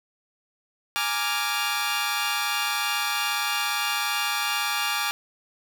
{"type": "chord", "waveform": "15% pulse", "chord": "Bb dominant seventh", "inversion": "third", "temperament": "equal", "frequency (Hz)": [830.6, 932.3, 1174.7, 1396.9], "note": ["Ab5", "Bb5", "D6", "F6"], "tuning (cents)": [0, 0, 0, 0], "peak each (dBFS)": [-23, -28, -22, -23], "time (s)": [0.96, 5.11], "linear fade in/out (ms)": 0, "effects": []}